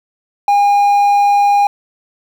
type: tone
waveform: triangle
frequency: 812 Hz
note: G#5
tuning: 39 cents flat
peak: -6 dBFS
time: 0.48-1.67 s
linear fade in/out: 2 ms
effects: 7-bit